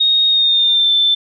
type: tone with pitch glide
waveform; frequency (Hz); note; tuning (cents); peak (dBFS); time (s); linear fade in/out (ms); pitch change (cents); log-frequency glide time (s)
sine; 3729 to 3540; A#7 to A7; 0 to +10; -10; 0-1.15; 10; -90; 0.29-0.92
effects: none